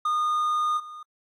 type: tone with level steps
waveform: triangle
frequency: 1224 Hz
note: D#6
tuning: 29 cents flat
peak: -20 / -36 dBFS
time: 0.05-1.03 s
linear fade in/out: 5 ms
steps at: 0.79 s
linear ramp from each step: 10 ms
effects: AAC 48 kbps